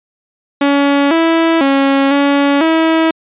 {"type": "tone with pitch steps", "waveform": "sawtooth", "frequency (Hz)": [282.3, 328.6, 274.4, 282.5, 323.3], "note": ["C#4", "E4", "C#4", "C#4", "E4"], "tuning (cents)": [32, -5, -17, 33, -34], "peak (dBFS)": -5, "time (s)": [0.61, 3.11], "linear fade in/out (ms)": 5, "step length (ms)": 500, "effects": ["resampled to 8000 Hz"]}